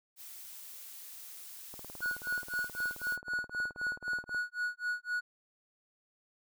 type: noise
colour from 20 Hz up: blue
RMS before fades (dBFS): -48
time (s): 0.16-3.18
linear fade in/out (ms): 50
type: click train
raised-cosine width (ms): 1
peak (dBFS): -34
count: 50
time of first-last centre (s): 1.74-4.346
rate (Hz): 18.8
type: tone with tremolo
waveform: triangle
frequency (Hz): 1461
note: F#6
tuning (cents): -22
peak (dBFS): -28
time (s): 2.01-5.21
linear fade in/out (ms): 20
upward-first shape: sine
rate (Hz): 3.9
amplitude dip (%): 100
effects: none